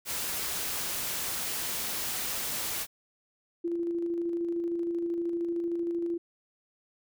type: noise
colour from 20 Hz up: white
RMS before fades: -33 dBFS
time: 0.05-2.87 s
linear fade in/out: 50 ms
type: tone with tremolo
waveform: sine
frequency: 341.2 Hz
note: F4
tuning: 40 cents flat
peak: -27 dBFS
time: 3.64-6.18 s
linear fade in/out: 10 ms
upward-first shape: square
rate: 13 Hz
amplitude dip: 25%
effects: none